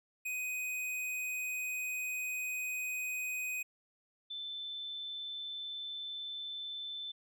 square / sine tone pair in turn, 2500 / 3529 Hz, D#7 / A7, +8 / +4 cents, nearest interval tritone, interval 596 cents, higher second, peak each -36 / -39 dBFS, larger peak first, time 0.25-3.63 / 4.3-7.12 s, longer first, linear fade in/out 10 ms, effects none

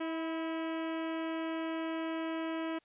harmonic tone with a mistuned harmonic, 323.6 Hz, E4, 32 cents flat, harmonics 1 / 2 / 3 / 4 / 5 / 6 / 7 / 8 / 9 / 10, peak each -35 / -41 / -45 / -47 / -49 / -51 / -52 / -53 / -54 / -55 dBFS, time 0-2.79 s, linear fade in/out 10 ms, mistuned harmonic 3, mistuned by +33 cents, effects white hiss -70 dBFS RMS until 2.84 s + resampled to 8000 Hz

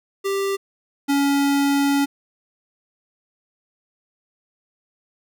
square tone pair in turn, 393.4 / 280.9 Hz, G4 / C#4, +6 / +23 cents, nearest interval tritone, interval 583 cents, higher first, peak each -21 / -17 dBFS, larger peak second, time 0.24-0.57 / 1.08-2.06 s, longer second, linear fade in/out 20 ms, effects none

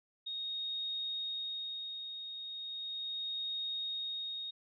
sine tone with tremolo, 3729 Hz, A#7, in tune, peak -35 dBFS, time 0.26-4.51 s, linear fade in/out 10 ms, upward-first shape sine, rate 0.37 Hz, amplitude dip 50%, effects none

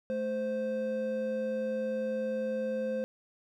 triangle tone pair together, 217.5 / 520 Hz, A3 / C5, -20 / -11 cents, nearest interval octave + minor third, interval 1509 cents, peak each -34 / -29 dBFS, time 0.1-3.04 s, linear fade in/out 0 ms, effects none

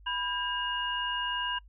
sine tone cluster, 987 / 1610 / 2849 Hz, B5 / G6 / F7, -1 / +46 / +34 cents, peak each -34 / -35 / -33 dBFS, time 0.06-1.59 s, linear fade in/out 10 ms, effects noise-tail reverb RT60 0.1 s tail -24 dB re dry + added 50 Hz sine -51 dBFS peak until 1.68 s

